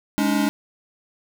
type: chord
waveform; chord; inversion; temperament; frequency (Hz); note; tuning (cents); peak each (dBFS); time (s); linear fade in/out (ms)
square; Ab suspended fourth; none; equal with one note detuned; 207.7 / 284 / 311.1; Ab3 / Db4 / Eb4; 0 / +42 / 0; -23 / -22 / -27; 0.18-0.49; 0
effects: none